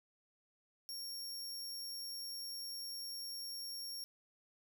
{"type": "tone", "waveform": "sawtooth", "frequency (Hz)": 5530, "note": "F8", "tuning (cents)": -18, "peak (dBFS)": -40, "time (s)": [0.89, 4.04], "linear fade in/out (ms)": 0, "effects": ["12-bit"]}